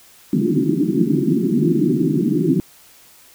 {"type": "band-pass noise", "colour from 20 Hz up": "white", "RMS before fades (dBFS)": -17, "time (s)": [0.33, 2.6], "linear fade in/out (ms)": 0, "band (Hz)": [140, 370], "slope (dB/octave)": 96, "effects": ["white hiss -48 dBFS RMS until 3.34 s"]}